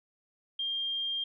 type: tone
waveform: sine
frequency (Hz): 3202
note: G7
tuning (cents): +36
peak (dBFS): -30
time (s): 0.59-1.24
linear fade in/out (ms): 5
effects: none